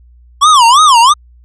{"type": "tone with vibrato", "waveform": "square", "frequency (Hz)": 1075, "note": "C6", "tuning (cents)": 47, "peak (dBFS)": -4, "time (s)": [0.41, 1.14], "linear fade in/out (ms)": 20, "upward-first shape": "sine", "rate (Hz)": 3, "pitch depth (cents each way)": 280, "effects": ["added 60 Hz sine -39 dBFS peak until 1.44 s", "resampled to 22050 Hz"]}